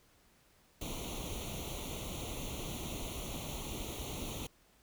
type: noise with comb filter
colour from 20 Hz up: pink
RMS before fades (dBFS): -41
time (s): 0.81-4.47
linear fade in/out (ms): 5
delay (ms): 0.3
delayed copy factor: +0.9
effects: pink hiss -67 dBFS RMS until 4.82 s